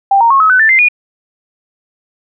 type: tone with pitch steps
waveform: sine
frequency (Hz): 789 / 927.5 / 1090.3 / 1281.7 / 1506.7 / 1771.2 / 2082 / 2448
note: G5 / A#5 / C#6 / E6 / F#6 / A6 / C7 / D#7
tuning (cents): +11 / -9 / -29 / -49 / +31 / +11 / -9 / -29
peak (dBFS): -5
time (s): 0.11-0.886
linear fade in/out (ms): 5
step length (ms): 97
effects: none